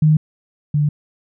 sine tone pair in turn, 154.2 / 147.88 Hz, D#3 / D3, -15 / +12 cents, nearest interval minor second, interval 73 cents, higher first, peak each -9 / -13 dBFS, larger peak first, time 0.02-0.17 / 0.74-0.89 s, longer neither, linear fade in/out 5 ms, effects none

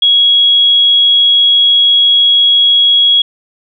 sine tone, 3322 Hz, G#7, in tune, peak -5 dBFS, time 0.02-3.22 s, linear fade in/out 5 ms, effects none

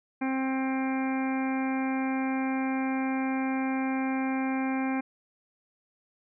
harmonic tone, 264.4 Hz, C4, 18 cents sharp, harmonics 1 / 2 / 3 / 4 / 5 / 6 / 7 / 8 / 9, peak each -27 / -40 / -35 / -41 / -47 / -41 / -49 / -42 / -41 dBFS, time 0.21-5.01 s, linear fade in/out 10 ms, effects none

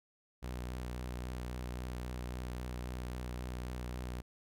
sawtooth tone with vibrato, 61.74 Hz, B1, in tune, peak -35 dBFS, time 0.42-4.22 s, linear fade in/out 20 ms, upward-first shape sine, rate 3.7 Hz, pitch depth 21 cents each way, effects none

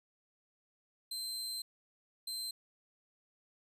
sawtooth tone bursts at uneven times, 4109 Hz, C8, 32 cents flat, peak -35 dBFS, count 2, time 1.11-1.62 / 2.27-2.51 s, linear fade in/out 5 ms, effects resampled to 32000 Hz

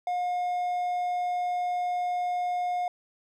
triangle tone, 716 Hz, F5, 43 cents sharp, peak -24 dBFS, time 0.07-2.88 s, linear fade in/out 2 ms, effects none

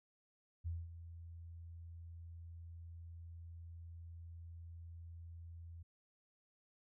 sine tone with ADSR envelope, 84 Hz, E2, 33 cents sharp, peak -37 dBFS, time 0.64-5.83 s, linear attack 28 ms, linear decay 210 ms, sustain -12 dB, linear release 9 ms, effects none

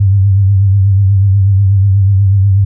sine tone with vibrato, 98 Hz, G2, in tune, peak -5 dBFS, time 0-2.65 s, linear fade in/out 10 ms, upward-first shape triangle, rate 8.2 Hz, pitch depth 73 cents each way, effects none

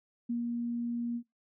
sine tone with ADSR envelope, 237 Hz, A#3, 29 cents sharp, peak -29 dBFS, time 0.29-1.23 s, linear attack 11 ms, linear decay 130 ms, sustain -2 dB, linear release 71 ms, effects noise-tail reverb RT60 0.2 s tail -22 dB re dry

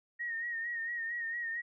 sine tone with vibrato, 1864.7 Hz, A#6, in tune, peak -34 dBFS, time 0.19-1.62 s, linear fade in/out 20 ms, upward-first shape sine, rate 4.4 Hz, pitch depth 49 cents each way, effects none

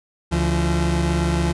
30% pulse tone pair together, 71.77 / 170.7 Hz, D2 / F3, -39 / -39 cents, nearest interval octave + minor third, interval 1500 cents, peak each -18 dBFS, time 0.31-1.53 s, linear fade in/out 20 ms, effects resampled to 24000 Hz

